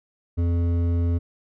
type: tone with hard clipping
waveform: sine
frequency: 85.6 Hz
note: F2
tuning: 34 cents flat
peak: -21 dBFS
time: 0.37-1.19 s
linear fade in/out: 20 ms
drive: 10 dB
effects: none